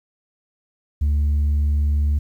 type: tone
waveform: sine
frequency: 73.3 Hz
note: D2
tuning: 3 cents flat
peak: -13 dBFS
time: 1.01-2.19 s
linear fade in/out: 10 ms
effects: tanh soft clip ceiling -15 dBFS + 9-bit